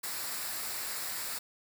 white noise with comb filter, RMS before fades -37 dBFS, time 0.03-1.39 s, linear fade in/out 10 ms, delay 0.32 ms, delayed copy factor -0.5, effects none

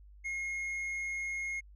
sine tone with tanh clipping, 2152 Hz, C7, 48 cents sharp, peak -35 dBFS, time 0.24-1.61 s, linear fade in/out 20 ms, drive 5 dB, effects added 50 Hz sine -52 dBFS peak until 1.75 s

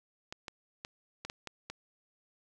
clicks, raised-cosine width 0.2 ms, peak -23 dBFS, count 7, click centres 0.325 / 0.482 / 0.849 / 1.25 / 1.299 / 1.473 / 1.7 s, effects none

